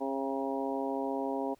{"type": "harmonic tone with a mistuned harmonic", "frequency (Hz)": 135.9, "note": "C#3", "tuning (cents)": -34, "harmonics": [2, 3, 4, 5, 6, 7], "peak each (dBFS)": [-35, -37, -38, -39, -40, -40], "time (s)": [0, 1.55], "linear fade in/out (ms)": 20, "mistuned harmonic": 6, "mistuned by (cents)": -29, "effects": ["pink hiss -67 dBFS RMS until 1.59 s"]}